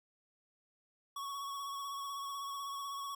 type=tone with vibrato; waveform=square; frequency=1114 Hz; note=C#6; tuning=8 cents sharp; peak=-40 dBFS; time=1.16-3.15 s; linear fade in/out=5 ms; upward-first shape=sine; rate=16 Hz; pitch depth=28 cents each way; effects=none